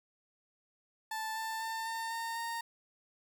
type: tone with pitch steps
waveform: 30% pulse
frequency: 880 / 888.7 / 897.5 / 906.3 / 915.3 / 924.3 Hz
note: A5 / A5 / A5 / A#5 / A#5 / A#5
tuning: 0 / +17 / +34 / -49 / -32 / -15 cents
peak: -33 dBFS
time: 1.11-2.61 s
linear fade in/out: 5 ms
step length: 250 ms
effects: none